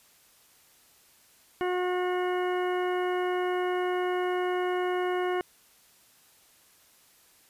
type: harmonic tone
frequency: 362 Hz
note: F#4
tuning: 38 cents flat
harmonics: 1 / 2 / 3 / 4 / 5 / 6 / 8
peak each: -27 / -33 / -37 / -39 / -41 / -43 / -45 dBFS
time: 1.61-5.41 s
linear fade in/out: 0 ms
effects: white hiss -60 dBFS RMS until 7.49 s + resampled to 32000 Hz